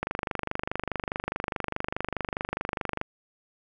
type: click train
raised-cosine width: 0.5 ms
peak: -13 dBFS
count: 75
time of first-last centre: 0.03-3.014 s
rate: 24.8 Hz
effects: none